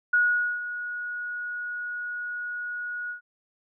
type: tone with ADSR envelope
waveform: sine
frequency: 1454 Hz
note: F#6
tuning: 31 cents flat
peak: -17 dBFS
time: 0.13-3.21 s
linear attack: 7 ms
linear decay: 460 ms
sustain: -13 dB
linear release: 110 ms
effects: none